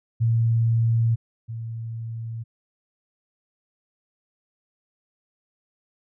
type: tone pair in turn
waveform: sine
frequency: 114.8 / 114.07 Hz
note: A#2 / A#2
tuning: -26 / -37 cents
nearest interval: unison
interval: 11 cents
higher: first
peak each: -17 / -29 dBFS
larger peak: first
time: 0.2-1.16 / 1.48-2.44 s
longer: neither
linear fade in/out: 20 ms
effects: none